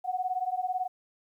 sine beating tone pair, 730 / 748 Hz, F#5 / F#5, -24 / +19 cents, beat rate 18 Hz, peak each -31 dBFS, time 0.04-0.88 s, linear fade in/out 20 ms, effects 11-bit

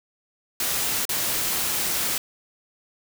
white noise with dropouts, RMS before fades -25 dBFS, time 0.6-2.18 s, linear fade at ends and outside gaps 2 ms, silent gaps 1.053-1.092 s, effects none

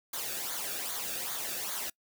white noise with flanger, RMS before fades -36 dBFS, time 0.13-1.9 s, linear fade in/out 5 ms, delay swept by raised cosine 0.37 to 1 ms, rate 2.5 Hz, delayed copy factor -0.65, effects noise-tail reverb RT60 0.1 s tail -25 dB re dry

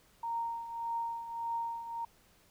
sine tone with tremolo, 927 Hz, A#5, 10 cents flat, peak -31 dBFS, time 0.23-2.05 s, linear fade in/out 5 ms, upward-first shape triangle, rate 1.7 Hz, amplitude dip 70%, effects pink hiss -65 dBFS RMS until 2.5 s

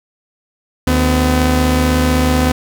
sawtooth tone pair together, 75.87 / 253.2 Hz, D#2 / B3, -43 / +43 cents, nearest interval octave + major sixth, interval 2086 cents, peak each -10 dBFS, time 0.87-2.52 s, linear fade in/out 5 ms, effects none

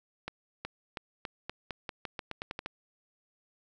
accelerating click train, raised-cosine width 0.3 ms, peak -20 dBFS, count 14, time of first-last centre 0.28-2.661 s, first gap 370 ms, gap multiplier 0.87, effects none

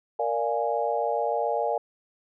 sine chord, Bb dominant seventh, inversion none, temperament equal with one note detuned, 466.2 / 587.3 / 694.4 / 830.6 Hz, Bb4 / D5 / F5 / Ab5, 0 / 0 / -10 / 0 cents, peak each -29 dBFS, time 0.19-1.78 s, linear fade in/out 5 ms, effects none

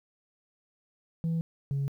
sine tone pair in turn, 164.81 / 138.99 Hz, E3 / C#3, 0 / +5 cents, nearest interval minor third, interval 295 cents, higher first, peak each -24 / -25 dBFS, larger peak first, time 1.24-1.41 / 1.71-1.88 s, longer neither, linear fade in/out 0 ms, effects tanh soft clip ceiling -25 dBFS + 11-bit

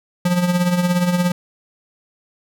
square tone with tremolo, 177.5 Hz, F3, 28 cents sharp, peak -13 dBFS, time 0.25-1.32 s, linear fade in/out 5 ms, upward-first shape triangle, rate 17 Hz, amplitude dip 65%, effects none

